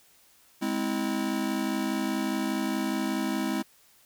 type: chord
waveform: square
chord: Ab augmented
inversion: none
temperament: just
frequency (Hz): 207.7 / 259.6 / 324.5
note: Ab3 / C4 / E4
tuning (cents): 0 / -13 / -27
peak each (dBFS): -32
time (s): 0.61-3.63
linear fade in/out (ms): 20
effects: white hiss -60 dBFS RMS until 4.05 s